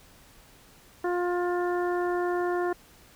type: harmonic tone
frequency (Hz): 354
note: F4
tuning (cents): +23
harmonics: 1 / 2 / 3 / 4 / 5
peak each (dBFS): -26 / -32 / -36 / -38 / -40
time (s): 1.04-2.73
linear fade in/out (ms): 5
effects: pink hiss -55 dBFS RMS until 3.15 s